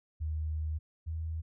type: tone pair in turn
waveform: sine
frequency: 77.78 / 80.43 Hz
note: D#2 / E2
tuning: 0 / -42 cents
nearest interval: minor second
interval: 58 cents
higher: second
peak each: -31 / -33 dBFS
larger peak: first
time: 0.2-0.79 / 1.06-1.42 s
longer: first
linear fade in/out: 20 ms
effects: none